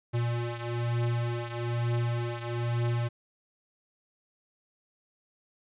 square beating tone pair, 118.4 / 119.5 Hz, A#2 / A#2, +27 / +43 cents, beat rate 1.1 Hz, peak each -30 / -34 dBFS, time 0.13-3.09 s, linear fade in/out 20 ms, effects resampled to 8000 Hz + 11-bit

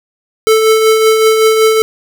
square tone with tremolo, 440 Hz, A4, in tune, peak -5 dBFS, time 0.47-1.82 s, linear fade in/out 0 ms, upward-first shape triangle, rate 5.3 Hz, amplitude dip 45%, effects none

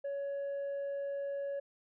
sine tone, 560 Hz, C#5, 18 cents sharp, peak -32 dBFS, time 0.04-1.6 s, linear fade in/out 10 ms, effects tanh soft clip ceiling -34 dBFS

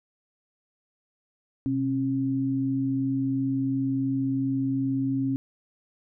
sine tone pair together, 127.56 / 270.3 Hz, C3 / C#4, -44 / -44 cents, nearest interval octave + minor second, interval 1300 cents, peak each -30 / -24 dBFS, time 1.66-5.36 s, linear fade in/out 0 ms, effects none

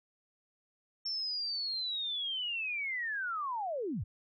sine linear sweep, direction down, 5440 to 64.2 Hz, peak -33 dBFS, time 1.05-4.04 s, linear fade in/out 10 ms, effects none

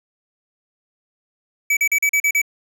square tone bursts, 2290 Hz, D7, 44 cents flat, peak -15 dBFS, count 7, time 1.7-2.417 s, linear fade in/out 5 ms, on 69 ms, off 39 ms, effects none

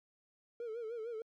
triangle tone with vibrato, 456.6 Hz, A#4, 36 cents flat, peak -36 dBFS, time 0.6-1.22 s, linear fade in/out 2 ms, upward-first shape sine, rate 6.6 Hz, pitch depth 95 cents each way, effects tanh soft clip ceiling -33 dBFS + MP3 96 kbps

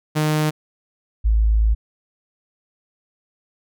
sawtooth / sine tone pair in turn, 153.4 / 54.24 Hz, D#3 / A1, -24 / -24 cents, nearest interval octave + tritone, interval 1800 cents, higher first, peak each -13 dBFS, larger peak neither, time 0.15-0.51 / 1.24-1.75 s, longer second, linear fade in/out 20 ms, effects none

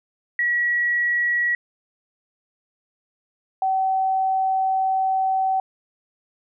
sine tone pair in turn, 1923 / 763.1 Hz, B6 / G5, -47 / -47 cents, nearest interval octave + major third, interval 1600 cents, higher first, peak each -18 dBFS, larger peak neither, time 0.39-1.55 / 3.62-5.6 s, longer second, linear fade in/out 2 ms, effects none

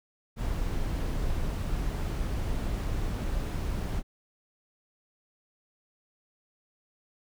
brown noise, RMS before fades -30 dBFS, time 0.36-4.03 s, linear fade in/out 50 ms, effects none

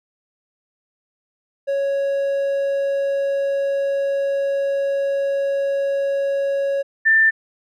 triangle / sine tone pair in turn, 554.4 / 1782.6 Hz, C#5 / A6, 0 / +22 cents, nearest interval octave + minor sixth, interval 2022 cents, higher second, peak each -16 / -11 dBFS, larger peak second, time 1.67-6.83 / 7.05-7.31 s, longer first, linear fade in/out 20 ms, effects none

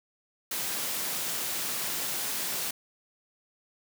white high-pass noise, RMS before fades -32 dBFS, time 0.51-2.71 s, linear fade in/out 5 ms, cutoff 110 Hz, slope 24 dB/octave, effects none

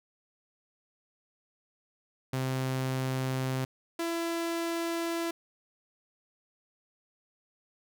sawtooth tone pair in turn, 130.81 / 335.4 Hz, C3 / E4, 0 / +30 cents, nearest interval octave + major third, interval 1630 cents, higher second, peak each -25 / -26 dBFS, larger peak first, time 2.33-3.65 / 3.99-5.31 s, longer neither, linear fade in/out 5 ms, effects none

